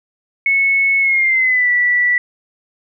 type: tone with pitch glide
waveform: sine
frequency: 2200 to 1960 Hz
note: C#7 to B6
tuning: -14 to -14 cents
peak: -11 dBFS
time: 0.46-2.18 s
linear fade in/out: 2 ms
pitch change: -200 cents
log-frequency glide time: 1-1.7 s
effects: none